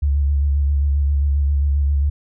sine tone with vibrato, 71 Hz, C#2, 42 cents sharp, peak -14 dBFS, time 0.02-2.1 s, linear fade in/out 10 ms, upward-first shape square, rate 7.5 Hz, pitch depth 32 cents each way, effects none

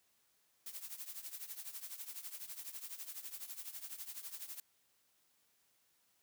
blue noise with tremolo, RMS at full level -44 dBFS, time 0.66-4.6 s, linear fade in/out 2 ms, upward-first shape triangle, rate 12 Hz, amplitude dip 85%, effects white hiss -75 dBFS RMS until 6.22 s + high-pass 60 Hz 12 dB/octave

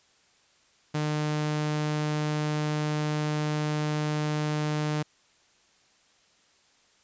sawtooth tone, 151.2 Hz, D#3, 49 cents flat, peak -22 dBFS, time 0.94-5.03 s, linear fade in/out 10 ms, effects white hiss -63 dBFS RMS until 7.03 s + resampled to 16000 Hz

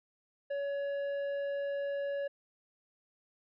triangle tone with tanh clipping, 563 Hz, C#5, 27 cents sharp, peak -34 dBFS, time 0.5-2.28 s, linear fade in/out 10 ms, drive 12 dB, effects none

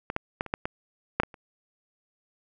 clicks, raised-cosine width 0.5 ms, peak -15 / -12 / -12 / -24 / -11 / -14 / -6 / -13 / -30 dBFS, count 9, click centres 0.101 / 0.164 / 0.409 / 0.463 / 0.539 / 0.655 / 1.2 / 1.234 / 1.342 s, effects none

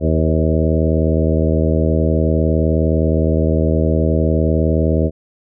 harmonic tone with a mistuned harmonic, 79.5 Hz, D#2, 38 cents sharp, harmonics 1 / 2 / 3 / 4 / 5 / 6 / 7 / 8, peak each -16 / -19 / -21 / -22 / -23 / -24 / -24 / -25 dBFS, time 0-5.11 s, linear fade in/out 50 ms, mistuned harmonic 7, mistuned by -27 cents, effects none

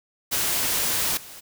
white noise with level steps, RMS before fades -24 / -42 dBFS, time 0.31-1.41 s, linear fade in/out 20 ms, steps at 1.17 s, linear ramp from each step 2 ms, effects none

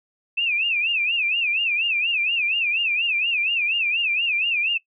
sine tone with vibrato, 2585 Hz, E7, 34 cents flat, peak -19 dBFS, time 0.37-4.78 s, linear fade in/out 10 ms, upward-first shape sine, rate 4.2 Hz, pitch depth 160 cents each way, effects noise-tail reverb RT60 0.1 s tail -19 dB re dry

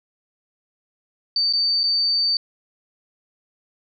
sine tone with dropouts, 4589 Hz, D8, 41 cents flat, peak -17 dBFS, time 1.36-2.37 s, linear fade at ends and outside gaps 2 ms, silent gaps 1.527-1.534 / 1.834-1.838 s, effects none

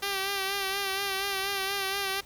5% pulse tone with vibrato, 392 Hz, G4, in tune, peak -17 dBFS, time 0.02-2.21 s, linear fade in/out 10 ms, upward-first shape sine, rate 4.2 Hz, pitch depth 39 cents each way, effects pink hiss -53 dBFS RMS until 2.25 s

